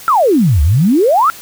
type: exponential two-way sweep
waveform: sine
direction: down then up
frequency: 1395 to 68 to 1395 Hz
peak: -7 dBFS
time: 0.08-1.3 s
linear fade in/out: 0 ms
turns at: 0.62 s
effects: white hiss -34 dBFS RMS until 1.41 s